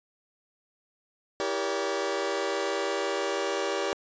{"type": "chord", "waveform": "sawtooth", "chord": "E diminished seventh", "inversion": "none", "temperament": "just", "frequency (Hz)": [329.6, 395.6, 474.7, 569.6], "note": ["E4", "G4", "Bb4", "Db5"], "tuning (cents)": [0, 16, 31, 47], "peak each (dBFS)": [-33, -27, -30, -28], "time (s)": [1.4, 3.93], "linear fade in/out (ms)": 0, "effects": ["resampled to 16000 Hz"]}